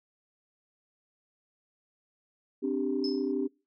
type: chord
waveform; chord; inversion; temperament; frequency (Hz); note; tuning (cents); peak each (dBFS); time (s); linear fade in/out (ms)
sine; C suspended second; none; equal; 261.6 / 293.7 / 392; C4 / D4 / G4; 0 / 0 / 0; -31; 2.62-3.48; 20
type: tone with exponential decay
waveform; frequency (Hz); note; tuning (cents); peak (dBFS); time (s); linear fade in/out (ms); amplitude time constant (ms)
sine; 5200; E8; -24; -31; 3.04-3.32; 2; 59
effects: noise-tail reverb RT60 0.3 s tail -25 dB re dry + tanh soft clip ceiling -18 dBFS